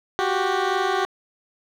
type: tone pair together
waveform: 15% pulse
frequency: 367.7 / 390.3 Hz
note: F#4 / G4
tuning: -11 / -8 cents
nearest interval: minor second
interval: 103 cents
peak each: -17 / -16 dBFS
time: 0.19-1.05 s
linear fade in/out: 0 ms
effects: low-pass 4000 Hz 12 dB/octave + 8-bit